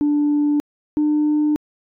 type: tone pair in turn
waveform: sine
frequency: 293.7 / 300.2 Hz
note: D4 / D4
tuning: 0 / +38 cents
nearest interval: unison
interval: 38 cents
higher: second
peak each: -13 dBFS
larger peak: neither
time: 0.01-0.6 / 0.97-1.56 s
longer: neither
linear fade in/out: 0 ms
effects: tanh soft clip ceiling -12 dBFS